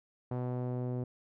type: tone with low-pass filter sweep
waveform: sawtooth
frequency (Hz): 124.6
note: B2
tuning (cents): +16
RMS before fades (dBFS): -35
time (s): 0.31-1.04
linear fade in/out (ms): 5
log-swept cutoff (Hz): 820 to 490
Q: 1.1
effects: none